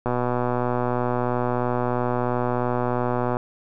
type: click train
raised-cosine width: 1 ms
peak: -10 dBFS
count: 408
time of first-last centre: 0.06-3.369 s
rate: 123 Hz
effects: none